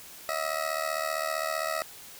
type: tone with amplitude modulation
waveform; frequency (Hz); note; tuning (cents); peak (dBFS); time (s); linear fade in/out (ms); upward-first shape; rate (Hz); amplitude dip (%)
20% pulse; 642; E5; -46; -20; 0.29-1.82; 0; sine; 75.4; 85
effects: white hiss -47 dBFS RMS until 2.19 s

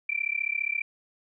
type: tone with amplitude modulation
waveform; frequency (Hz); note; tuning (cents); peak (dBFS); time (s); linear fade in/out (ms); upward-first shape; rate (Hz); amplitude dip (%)
sine; 2349; D7; 0; -22; 0.09-0.82; 5; sine; 34.8; 100
effects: none

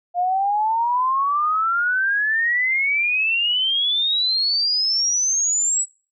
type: exponential sweep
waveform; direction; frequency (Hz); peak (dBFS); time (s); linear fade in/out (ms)
sine; up; 698.5 to 7920; -17; 0.14-5.86; 50
effects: noise-tail reverb RT60 0.4 s tail -24 dB re dry

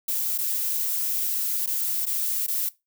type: noise with dropouts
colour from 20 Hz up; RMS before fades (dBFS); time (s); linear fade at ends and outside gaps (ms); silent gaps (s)
violet; -26; 0.08-2.69; 5; 0.379-0.385 / 1.662-1.672 / 2.055-2.065 / 2.466-2.48
effects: noise-tail reverb RT60 0.2 s tail -19 dB re dry

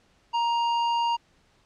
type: tone with hard clipping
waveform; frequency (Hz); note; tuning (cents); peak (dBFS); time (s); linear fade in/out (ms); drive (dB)
sine; 937; A#5; +9; -24; 0.33-1.17; 20; 10
effects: pink hiss -63 dBFS RMS until 1.65 s + low-pass 6000 Hz 12 dB/octave

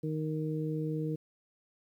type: harmonic tone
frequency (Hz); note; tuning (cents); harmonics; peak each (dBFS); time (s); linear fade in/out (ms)
155.56; D#3; 0; 1 / 2 / 3; -33 / -36 / -38; 0.03-1.16; 10
effects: 11-bit

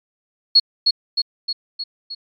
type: tone with echo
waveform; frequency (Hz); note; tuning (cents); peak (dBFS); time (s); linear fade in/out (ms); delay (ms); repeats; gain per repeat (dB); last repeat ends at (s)
sine; 4333; C#8; -40; -7; 0.55-0.6; 10; 310; 5; -4; 2.15
effects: MP3 96 kbps

